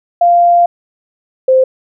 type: tone pair in turn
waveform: sine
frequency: 695 / 520.7 Hz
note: F5 / C5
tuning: -9 / -8 cents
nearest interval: perfect fourth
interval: 499 cents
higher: first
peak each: -5 dBFS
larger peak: neither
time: 0.21-0.66 / 1.48-1.64 s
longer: first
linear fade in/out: 5 ms
effects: none